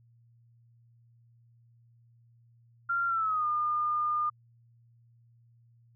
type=tone with pitch glide; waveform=sine; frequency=1384 to 1211.8 Hz; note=F6 to D#6; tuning=-16 to -46 cents; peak=-26 dBFS; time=2.89-4.3 s; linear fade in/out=10 ms; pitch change=-230 cents; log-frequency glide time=3.07-3.46 s; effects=added 117 Hz sine -59 dBFS peak until 5.95 s